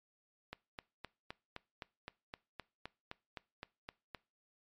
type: click train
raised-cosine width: 0.3 ms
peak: -27 dBFS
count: 15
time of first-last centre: 0.53-4.148 s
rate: 3.87 Hz
effects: noise-tail reverb RT60 0.3 s tail -22 dB re dry + MP3 64 kbps